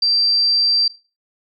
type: tone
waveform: sine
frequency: 4699 Hz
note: D8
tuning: in tune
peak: -13 dBFS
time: 0.02-0.88 s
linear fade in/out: 5 ms
effects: noise-tail reverb RT60 0.3 s tail -17 dB re dry